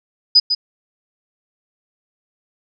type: tone with echo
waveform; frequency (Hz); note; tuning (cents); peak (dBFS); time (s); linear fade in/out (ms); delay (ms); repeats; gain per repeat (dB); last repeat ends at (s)
sine; 4978; D#8; 0; -6; 0.35-0.4; 10; 150; 1; -8; 0.55
effects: none